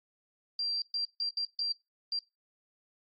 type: tone bursts at uneven times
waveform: sine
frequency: 4726 Hz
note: D8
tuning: 10 cents sharp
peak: -30 dBFS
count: 6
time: 0.59-0.82 / 0.94-1.05 / 1.2-1.29 / 1.37-1.45 / 1.59-1.72 / 2.12-2.19 s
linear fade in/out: 2 ms
effects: noise-tail reverb RT60 0.2 s tail -20 dB re dry + AAC 32 kbps